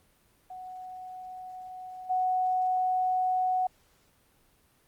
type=tone with level steps; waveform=sine; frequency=740 Hz; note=F#5; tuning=in tune; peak=-39 / -24 dBFS; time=0.5-3.67 s; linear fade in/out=5 ms; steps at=2.09 s; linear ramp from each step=20 ms; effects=pink hiss -65 dBFS RMS until 4.87 s + Opus 32 kbps